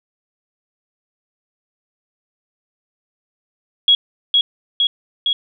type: tone with echo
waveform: sine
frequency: 3322 Hz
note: G#7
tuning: in tune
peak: -8 dBFS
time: 3.88-3.95 s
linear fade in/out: 2 ms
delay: 460 ms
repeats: 3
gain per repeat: -2 dB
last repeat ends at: 5.33 s
effects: none